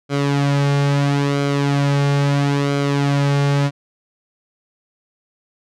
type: tone with flanger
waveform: sawtooth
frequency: 141.5 Hz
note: C#3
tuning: 36 cents sharp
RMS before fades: -17 dBFS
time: 0.09-3.71 s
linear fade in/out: 50 ms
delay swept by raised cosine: 1.1 to 3.1 ms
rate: 0.75 Hz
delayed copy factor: -0.6
effects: low-pass 6000 Hz 12 dB/octave